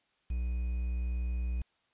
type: tone with quantisation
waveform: triangle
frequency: 60.7 Hz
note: B1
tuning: 29 cents flat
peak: -28 dBFS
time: 0.3-1.62 s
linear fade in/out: 5 ms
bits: 9
effects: white hiss -73 dBFS RMS until 1.93 s + resampled to 8000 Hz